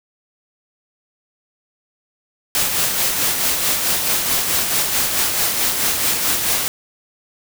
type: noise with tremolo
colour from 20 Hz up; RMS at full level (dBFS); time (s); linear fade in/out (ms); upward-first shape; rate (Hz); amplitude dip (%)
white; -17; 2.55-6.68; 0; sine; 4.6; 40
effects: none